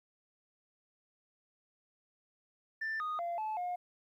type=tone with pitch steps; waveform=sine; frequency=1776 / 1238 / 689 / 866 / 715 Hz; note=A6 / D#6 / F5 / A5 / F5; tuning=+16 / -9 / -24 / -28 / +41 cents; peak=-32 dBFS; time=2.81-3.76 s; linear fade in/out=10 ms; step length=190 ms; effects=tanh soft clip ceiling -32 dBFS + 12-bit